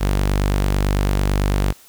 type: tone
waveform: sawtooth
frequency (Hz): 49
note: G1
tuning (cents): 0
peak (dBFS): -12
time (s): 0-1.73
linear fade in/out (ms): 20
effects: white hiss -48 dBFS RMS until 1.88 s